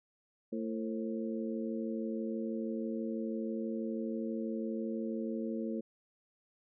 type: harmonic tone with a mistuned harmonic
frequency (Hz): 112.4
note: A2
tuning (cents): +37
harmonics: 2 / 3 / 4 / 5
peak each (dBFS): -36 / -40 / -42 / -44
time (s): 0.52-5.81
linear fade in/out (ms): 10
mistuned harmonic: 5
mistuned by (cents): -83
effects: none